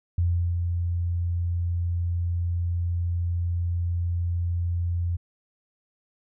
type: tone with ADSR envelope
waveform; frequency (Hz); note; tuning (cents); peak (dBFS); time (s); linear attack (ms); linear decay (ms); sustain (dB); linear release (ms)
sine; 86.6; F2; -14; -19; 0.18-5.17; 4; 370; -4; 15
effects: none